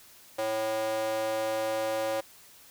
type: tone with high-pass filter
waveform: square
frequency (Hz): 110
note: A2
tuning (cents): 0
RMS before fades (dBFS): -30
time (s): 0.38-2.21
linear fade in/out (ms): 10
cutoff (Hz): 550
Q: 3.3
effects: white hiss -54 dBFS RMS until 2.7 s